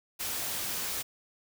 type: noise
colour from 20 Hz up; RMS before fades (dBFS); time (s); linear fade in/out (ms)
white; -34; 0.19-1.03; 20
effects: none